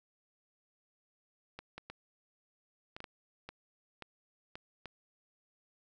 clicks, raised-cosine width 0.3 ms, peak -28 dBFS, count 10, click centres 1.59 / 1.78 / 1.9 / 2.965 / 3.004 / 3.042 / 3.49 / 4.023 / 4.555 / 4.857 s, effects none

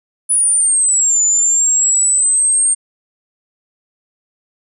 sine linear two-way sweep, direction down then up, 9956 to 6990 to 8670 Hz, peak -10 dBFS, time 0.29-2.75 s, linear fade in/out 20 ms, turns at 1.22 s, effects none

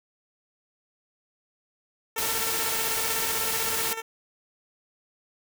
10% pulse tone with tremolo, 449.8 Hz, A4, 38 cents sharp, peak -22 dBFS, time 2.16-4.02 s, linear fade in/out 5 ms, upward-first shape square, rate 16 Hz, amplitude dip 55%
white noise, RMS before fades -28 dBFS, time 2.18-3.93 s, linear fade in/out 0 ms
effects none

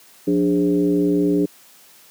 sine tone with frequency modulation, 293.7 Hz, D4, in tune, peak -14 dBFS, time 0.27-1.46 s, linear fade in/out 10 ms, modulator 115 Hz, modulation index 1.1, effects white hiss -49 dBFS RMS until 2.1 s + high-pass 150 Hz 12 dB/octave

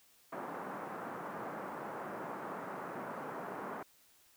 white band-pass noise, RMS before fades -43 dBFS, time 0.32-3.83 s, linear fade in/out 5 ms, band 160 to 1300 Hz, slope 24 dB/octave, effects white hiss -66 dBFS RMS until 4.36 s

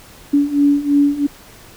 sine beating tone pair, 284.4 / 287.4 Hz, C#4 / D4, +45 / -37 cents, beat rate 3 Hz, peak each -16 / -13 dBFS, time 0.33-1.27 s, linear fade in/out 10 ms, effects pink hiss -42 dBFS RMS until 1.76 s

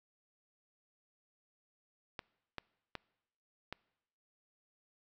clicks, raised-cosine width 0.3 ms, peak -24 dBFS, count 4, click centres 2.192 / 2.583 / 2.953 / 3.726 s, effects noise-tail reverb RT60 0.9 s tail -24 dB re dry

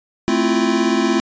square chord, F major seventh, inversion first, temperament equal with one note detuned, 220 / 261.6 / 332.3 / 349.2 Hz, A3 / C4 / E4 / F4, 0 / 0 / +14 / 0 cents, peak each -21 dBFS, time 0.28-1.2 s, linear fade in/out 0 ms, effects resampled to 16000 Hz

